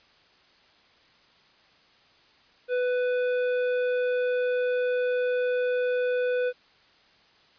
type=tone with hard clipping; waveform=sine; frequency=497 Hz; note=B4; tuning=11 cents sharp; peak=-25 dBFS; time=2.68-6.53 s; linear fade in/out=50 ms; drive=10 dB; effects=white hiss -59 dBFS RMS until 7.58 s + resampled to 11025 Hz